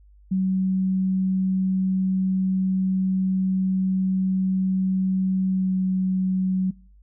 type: tone with pitch glide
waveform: sine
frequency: 188.5 to 187.09 Hz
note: F#3 to F#3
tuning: +32 to +19 cents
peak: -19 dBFS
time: 0.31-6.71 s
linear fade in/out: 10 ms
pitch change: -13 cents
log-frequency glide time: 5.49-5.74 s
effects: noise-tail reverb RT60 0.5 s tail -26 dB re dry + added 50 Hz sine -49 dBFS peak until 7.02 s